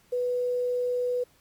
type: tone with quantisation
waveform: sine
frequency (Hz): 493.6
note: B4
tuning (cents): -1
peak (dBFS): -24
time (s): 0.12-1.24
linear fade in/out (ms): 10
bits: 9
effects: pink hiss -62 dBFS RMS until 1.4 s + MP3 96 kbps